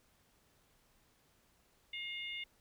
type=harmonic tone; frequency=712 Hz; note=F5; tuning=33 cents sharp; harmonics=3 / 4 / 5; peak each=-43 / -44 / -48 dBFS; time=1.93-2.44 s; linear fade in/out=5 ms; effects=pink hiss -71 dBFS RMS until 2.6 s